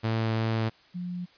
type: tone pair in turn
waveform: sawtooth / sine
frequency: 112.1 / 177.95 Hz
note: A2 / F3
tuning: +33 / +33 cents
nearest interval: minor sixth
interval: 800 cents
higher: second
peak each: -21 / -31 dBFS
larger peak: first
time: 0.03-0.7 / 0.94-1.26 s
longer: first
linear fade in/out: 20 ms
effects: white hiss -58 dBFS RMS until 1.37 s + resampled to 11025 Hz